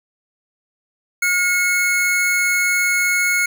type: tone pair together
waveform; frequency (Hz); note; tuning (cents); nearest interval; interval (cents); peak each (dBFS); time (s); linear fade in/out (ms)
square; 1429 / 2186; F6 / C#7; +39 / -25; perfect fifth; 736; -22 / -17; 1.22-3.46; 5
effects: none